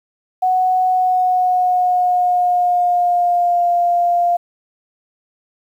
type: tone with pitch glide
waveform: sine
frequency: 740 to 698.5 Hz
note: F#5 to F5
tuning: 0 to 0 cents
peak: -12 dBFS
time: 0.42-4.37 s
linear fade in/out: 10 ms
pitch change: -100 cents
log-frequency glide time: 0.87-3.72 s
effects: 8-bit